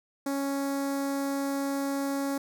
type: tone with notch filter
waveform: sawtooth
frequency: 277.2 Hz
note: C#4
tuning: in tune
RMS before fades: -30 dBFS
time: 0.26-2.38 s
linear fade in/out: 5 ms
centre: 2900 Hz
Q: 0.81
effects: none